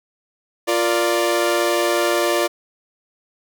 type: chord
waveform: sawtooth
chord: Bb major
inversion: second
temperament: equal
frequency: 349.2 / 466.2 / 587.3 Hz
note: F4 / Bb4 / D5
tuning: 0 / 0 / 0 cents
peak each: -16 / -21 / -16 dBFS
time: 0.67-2.48 s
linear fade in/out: 20 ms
effects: none